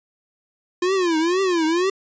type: tone with vibrato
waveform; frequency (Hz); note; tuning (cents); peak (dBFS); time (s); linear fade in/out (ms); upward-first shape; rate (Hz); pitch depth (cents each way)
square; 349.2; F4; 0; -18; 0.82-1.9; 5; triangle; 2.1; 210
effects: resampled to 16000 Hz